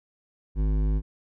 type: tone with hard clipping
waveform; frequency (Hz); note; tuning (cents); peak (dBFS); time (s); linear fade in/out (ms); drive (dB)
triangle; 51.7; G#1; -7; -23; 0.55-1.02; 50; 16
effects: none